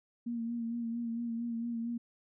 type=tone with vibrato; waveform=sine; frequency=233.1 Hz; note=A#3; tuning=in tune; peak=-33 dBFS; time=0.26-1.98 s; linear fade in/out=10 ms; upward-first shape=sine; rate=4.4 Hz; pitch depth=33 cents each way; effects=none